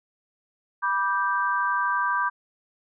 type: chord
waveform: sine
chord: G major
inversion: first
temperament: just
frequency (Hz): 980 / 1176 / 1568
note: B5 / D6 / G6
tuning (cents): -14 / +2 / 0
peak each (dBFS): -26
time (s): 0.82-2.3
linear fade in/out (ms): 20
effects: none